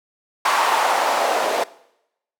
white noise with band-pass filter sweep, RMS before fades -19 dBFS, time 0.45-1.64 s, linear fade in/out 5 ms, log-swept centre 1000 to 590 Hz, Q 2.3, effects noise-tail reverb RT60 0.8 s tail -20 dB re dry + high-pass 300 Hz 12 dB/octave

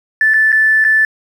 triangle tone with dropouts, 1754 Hz, A6, 6 cents flat, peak -4 dBFS, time 0.21-1.05 s, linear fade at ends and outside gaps 2 ms, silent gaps 0.337-0.341 / 0.52-0.526 / 0.842-0.848 s, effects tanh soft clip ceiling -6 dBFS

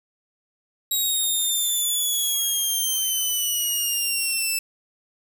10% pulse exponential sweep, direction down, 3832 to 2637 Hz, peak -14 dBFS, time 0.91-4.59 s, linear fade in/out 5 ms, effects 7-bit

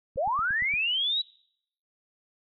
click train, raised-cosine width 5 ms, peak -32 dBFS, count 6, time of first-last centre 0.16-0.739 s, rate 8.64 Hz
sine linear sweep, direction up, 492.3 to 3951 Hz, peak -24 dBFS, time 0.17-1.22 s, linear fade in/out 10 ms
effects noise-tail reverb RT60 0.7 s tail -24 dB re dry

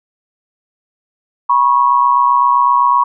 sine tone pair together, 972 / 1099.8 Hz, B5 / C#6, -28 / -14 cents, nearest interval major second, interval 214 cents, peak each -11 dBFS, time 1.49-3.04 s, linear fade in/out 10 ms, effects none

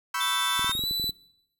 35% pulse chord, C# half-diminished seventh, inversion third, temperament equal with one note detuned, 987.8 / 1108.7 / 1318.5 / 1553.6 Hz, B5 / C#6 / E6 / G6, 0 / 0 / 0 / -16 cents, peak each -31 dBFS, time 0.14-0.72 s, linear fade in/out 5 ms
45% pulse tone with pitch glide, 3522 to 3976 Hz, A7 to B7, +1 to +11 cents, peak -26 dBFS, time 0.2-1.11 s, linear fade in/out 10 ms, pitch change +210 cents, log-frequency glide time 0.64-0.86 s
clicks, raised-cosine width 3 ms, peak -26 dBFS, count 10, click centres 0.594 / 0.645 / 0.695 / 0.752 / 0.793 / 0.838 / 0.911 / 0.998 / 1.042 / 1.094 s
effects noise-tail reverb RT60 0.8 s tail -21 dB re dry

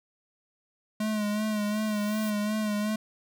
square tone with vibrato, 211.7 Hz, G#3, 33 cents sharp, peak -27 dBFS, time 1-2.96 s, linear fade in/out 5 ms, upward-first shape sine, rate 2.7 Hz, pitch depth 40 cents each way
blue noise with exponential growth, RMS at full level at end -41 dBFS, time 1.15-2.3 s, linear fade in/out 2 ms, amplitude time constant 250 ms
effects none

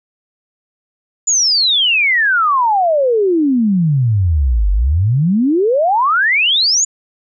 sine exponential two-way sweep, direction down then up, 7080 to 46.25 to 7080 Hz, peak -10 dBFS, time 1.27-6.85 s, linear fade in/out 10 ms, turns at 4.71 s, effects none

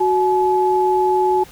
sine tone pair together, 370 / 854.5 Hz, F#4 / G#5, 0 / +49 cents, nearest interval octave + major second, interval 1449 cents, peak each -16 dBFS, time 0-1.44 s, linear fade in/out 10 ms, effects pink hiss -43 dBFS RMS until 1.51 s

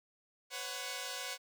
5% pulse chord, B suspended second, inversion none, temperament equal with one note detuned, 502.2 / 554.4 / 740 Hz, B4 / C#5 / F#5, +29 / 0 / 0 cents, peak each -32 dBFS, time 0.5-1.38 s, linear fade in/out 50 ms, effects none

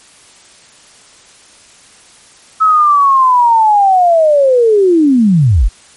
sine linear sweep, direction down, 1301 to 33.25 Hz, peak -5 dBFS, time 2.6-5.69 s, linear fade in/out 20 ms, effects white hiss -42 dBFS RMS until 5.96 s + MP3 48 kbps

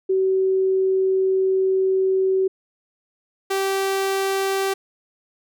sine / sawtooth tone pair in turn, 380 / 388.4 Hz, F#4 / G4, +46 / -16 cents, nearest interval unison, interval 38 cents, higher second, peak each -16 dBFS, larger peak neither, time 0.09-2.48 / 3.5-4.74 s, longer first, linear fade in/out 10 ms, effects none

